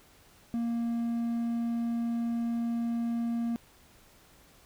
triangle tone, 233.5 Hz, A#3, 3 cents sharp, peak -26 dBFS, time 0.54-3.56 s, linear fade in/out 0 ms, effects pink hiss -59 dBFS RMS until 4.65 s

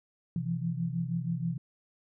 sine tone cluster, 128.3 / 166.6 / 172.9 Hz, C3 / E3 / F3, -34 / +19 / -17 cents, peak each -35 / -32 / -35 dBFS, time 0.36-1.58 s, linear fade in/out 2 ms, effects none

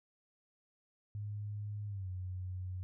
sine tone with pitch glide, 103.83 to 91.97 Hz, G#2 to F#2, 0 to -10 cents, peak -38 dBFS, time 1.15-2.83 s, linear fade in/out 0 ms, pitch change -210 cents, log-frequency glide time 1.87-2.09 s, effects none

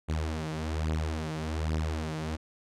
sawtooth beating tone pair, 77.78 / 78.98 Hz, D#2 / D#2, 0 / +26 cents, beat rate 1.2 Hz, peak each -29 / -28 dBFS, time 0.08-2.37 s, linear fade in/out 20 ms, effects low-pass 8000 Hz 12 dB/octave

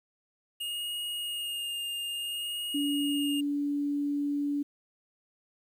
square tone with vibrato, 2845 Hz, F7, 31 cents sharp, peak -33 dBFS, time 0.6-3.41 s, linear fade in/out 10 ms, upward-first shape sine, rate 0.57 Hz, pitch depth 18 cents each way
sine tone, 287.6 Hz, D4, 36 cents flat, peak -27 dBFS, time 2.74-4.63 s, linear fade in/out 10 ms
effects 10-bit

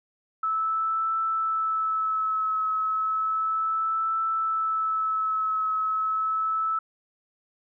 sine tone with vibrato, 1305 Hz, E6, 18 cents flat, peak -23 dBFS, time 0.43-6.79 s, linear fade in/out 5 ms, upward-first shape triangle, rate 0.33 Hz, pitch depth 24 cents each way, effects none

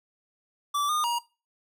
square tone with pitch steps, 1161 / 1219 / 949 Hz, D6 / D#6 / A#5, -20 / -36 / +31 cents, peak -25 dBFS, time 0.74-1.19 s, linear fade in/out 10 ms, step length 150 ms, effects noise-tail reverb RT60 0.3 s tail -20 dB re dry

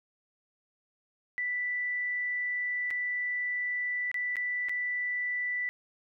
sine tone with dropouts, 1975.5 Hz, B6, in tune, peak -29 dBFS, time 1.38-5.69 s, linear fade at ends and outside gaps 0 ms, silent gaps 2.905-2.91 / 4.115-4.143 / 4.357-4.367 / 4.686-4.694 s, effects none

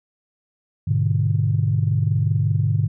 sine chord, G# diminished, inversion none, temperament just, 103.83 / 124.59 / 149.51 Hz, G#2 / B2 / D3, 0 / +16 / +31 cents, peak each -19 / -22 / -21 dBFS, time 0.87-2.88 s, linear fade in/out 10 ms, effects tanh soft clip ceiling -7 dBFS

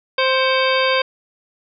harmonic tone with a mistuned harmonic, 524 Hz, C5, 2 cents sharp, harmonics 1 / 2 / 3 / 4 / 5 / 6 / 7 / 9, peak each -18 / -21 / -23 / -24 / -25 / -26 / -26 / -28 dBFS, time 0.18-1.02 s, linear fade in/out 5 ms, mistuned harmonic 4, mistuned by +120 cents, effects none

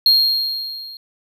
triangle tone with level ramp, 4238 Hz, C8, 21 cents sharp, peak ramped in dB -7 to -32 dBFS, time 0.06-0.97 s, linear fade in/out 2 ms, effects none

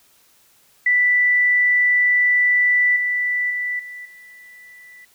sine tone with level steps, 1975.5 Hz, B6, in tune, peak -13 / -18 / -21 / -32 / -41 dBFS, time 0.86-5.05 s, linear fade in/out 5 ms, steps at 2.96 / 3.5 / 3.79 / 4.05 s, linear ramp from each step 5 ms, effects white hiss -56 dBFS RMS until 5.14 s

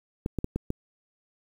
clicks, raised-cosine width 3 ms, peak -15 dBFS, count 5, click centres 0.261 / 0.387 / 0.444 / 0.56 / 0.704 s, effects 8-bit

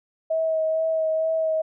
sine tone with vibrato, 640 Hz, D#5, 49 cents sharp, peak -20 dBFS, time 0.3-1.62 s, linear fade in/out 10 ms, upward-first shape sine, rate 2.2 Hz, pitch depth 16 cents each way, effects none

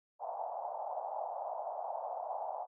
pink band-pass noise, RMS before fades -40 dBFS, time 0.19-2.67 s, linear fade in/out 50 ms, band 650 to 860 Hz, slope 48 dB/octave, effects none

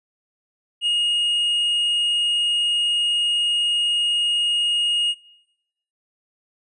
triangle tone, 2864 Hz, F7, 43 cents sharp, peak -16 dBFS, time 0.81-5.15 s, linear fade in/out 50 ms, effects noise-tail reverb RT60 1.0 s tail -24 dB re dry + resampled to 24000 Hz

